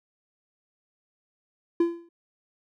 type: tone with exponential decay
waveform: triangle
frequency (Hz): 340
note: F4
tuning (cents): -46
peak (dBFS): -14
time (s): 1.8-2.09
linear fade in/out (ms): 5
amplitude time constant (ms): 62
effects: none